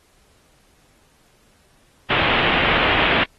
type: low-pass noise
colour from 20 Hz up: white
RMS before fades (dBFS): -19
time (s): 2.1-3.24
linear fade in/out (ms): 5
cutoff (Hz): 3200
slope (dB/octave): 48
effects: pink hiss -58 dBFS RMS until 3.38 s + AAC 32 kbps